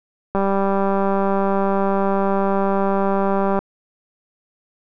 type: click train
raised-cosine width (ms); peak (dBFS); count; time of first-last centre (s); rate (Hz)
1; -7; 636; 0.35-3.59; 196
effects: none